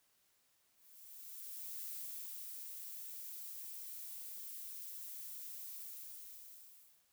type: noise with ADSR envelope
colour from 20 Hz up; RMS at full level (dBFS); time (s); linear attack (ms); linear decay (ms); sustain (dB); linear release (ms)
violet; -45; 0.74-7.06; 1100; 640; -3; 1300
effects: white hiss -75 dBFS RMS until 7.12 s